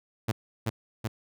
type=tone with echo; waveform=sawtooth; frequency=112.7 Hz; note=A2; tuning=42 cents sharp; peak=-20 dBFS; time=0.28-0.32 s; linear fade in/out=10 ms; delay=380 ms; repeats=2; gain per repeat=-2 dB; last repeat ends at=1.08 s; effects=none